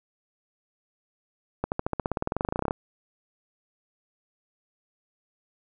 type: accelerating click train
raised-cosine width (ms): 1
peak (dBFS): -12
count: 23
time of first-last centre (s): 1.64-2.709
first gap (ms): 79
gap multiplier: 0.95
effects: none